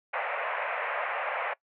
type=band-pass noise; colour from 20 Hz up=pink; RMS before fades=-32 dBFS; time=0.13-1.54 s; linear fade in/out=10 ms; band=540 to 2500 Hz; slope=48 dB/octave; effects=noise-tail reverb RT60 0.1 s tail -22 dB re dry